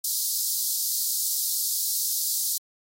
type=high-pass noise; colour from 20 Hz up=white; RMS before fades=-26 dBFS; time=0.04-2.58 s; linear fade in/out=5 ms; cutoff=4100 Hz; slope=48 dB/octave; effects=AAC 48 kbps